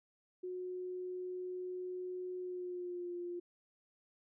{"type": "tone with pitch glide", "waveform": "sine", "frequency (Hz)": [364.7, 350.9], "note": ["F#4", "F4"], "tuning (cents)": [-25, 8], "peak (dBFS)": -39, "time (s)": [0.43, 3.4], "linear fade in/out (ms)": 10, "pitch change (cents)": -67, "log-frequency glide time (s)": [2.38, 3.14], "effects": []}